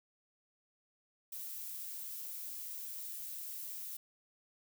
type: noise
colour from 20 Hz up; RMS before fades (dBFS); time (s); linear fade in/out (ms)
violet; -44; 1.32-3.97; 5
effects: none